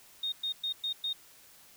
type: tone bursts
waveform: sine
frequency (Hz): 3700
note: A#7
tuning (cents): -14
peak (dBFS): -30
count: 5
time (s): 0.23-1.13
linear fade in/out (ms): 5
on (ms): 92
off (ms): 110
effects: white hiss -57 dBFS RMS until 1.76 s